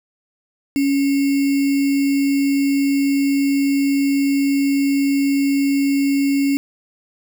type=tone with sample-and-hold; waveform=sine; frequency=278.2 Hz; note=C#4; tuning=6 cents sharp; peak=-14 dBFS; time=0.76-6.57 s; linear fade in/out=0 ms; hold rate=2450 Hz; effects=none